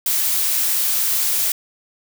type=noise; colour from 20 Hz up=blue; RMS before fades=-19 dBFS; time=0.06-1.52 s; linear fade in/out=2 ms; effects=none